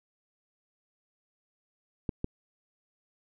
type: clicks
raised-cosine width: 3 ms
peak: -17 dBFS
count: 2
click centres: 2.092 / 2.244 s
effects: none